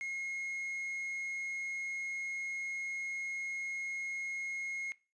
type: tone with quantisation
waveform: triangle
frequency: 2156 Hz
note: C#7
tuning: 49 cents flat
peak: -35 dBFS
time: 0.01-4.92 s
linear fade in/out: 0 ms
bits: 10
effects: noise-tail reverb RT60 0.3 s tail -19 dB re dry + resampled to 22050 Hz